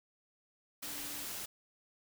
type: tone in noise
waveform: sine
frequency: 290 Hz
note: D4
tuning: 22 cents flat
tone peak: -53 dBFS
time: 0.83-1.25 s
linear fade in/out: 10 ms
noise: white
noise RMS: -42 dBFS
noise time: 0.82-1.46 s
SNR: -14 dB
effects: none